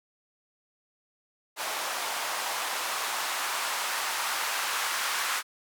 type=noise with band-pass filter sweep; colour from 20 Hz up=blue; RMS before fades=-31 dBFS; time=1.56-5.43 s; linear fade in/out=50 ms; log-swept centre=800 to 1200 Hz; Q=1.4; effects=none